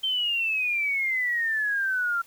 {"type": "exponential sweep", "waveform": "sine", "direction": "down", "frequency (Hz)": [3136, 1367], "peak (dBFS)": -23, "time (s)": [0.03, 2.22], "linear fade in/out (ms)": 10, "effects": ["white hiss -55 dBFS RMS until 2.26 s"]}